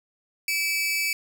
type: tone pair together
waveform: sawtooth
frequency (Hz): 2302 / 2597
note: D7 / E7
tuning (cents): -35 / -26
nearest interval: major second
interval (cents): 209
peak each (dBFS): -21 / -27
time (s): 0.48-1.13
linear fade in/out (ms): 2
effects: none